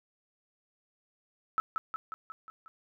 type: tone with echo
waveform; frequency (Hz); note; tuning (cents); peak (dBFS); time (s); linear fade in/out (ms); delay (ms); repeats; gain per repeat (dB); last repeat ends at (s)
sine; 1306; E6; -17; -24; 1.58-1.6; 0; 180; 6; -4; 2.68
effects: none